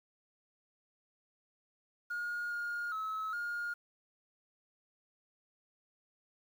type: tone with pitch steps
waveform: sine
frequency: 1430 / 1422 / 1292 / 1421 Hz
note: F6 / F6 / E6 / F6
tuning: +41 / +31 / -35 / +30 cents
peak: -33 dBFS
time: 2.1-3.74 s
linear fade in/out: 10 ms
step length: 410 ms
effects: tanh soft clip ceiling -33 dBFS + 10-bit